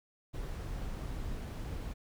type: noise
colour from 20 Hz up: brown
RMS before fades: -39 dBFS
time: 0.33-1.94 s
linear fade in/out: 20 ms
effects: none